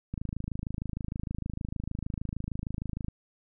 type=click train; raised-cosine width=5 ms; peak=-21 dBFS; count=79; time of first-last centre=0.14-3.083 s; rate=26.5 Hz; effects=none